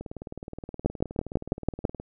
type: two click trains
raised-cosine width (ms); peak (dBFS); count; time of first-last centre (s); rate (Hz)
2; -9 / -23; 7 / 39; 0.86-1.852 / 0.01-2; 6.05 / 19.1
effects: none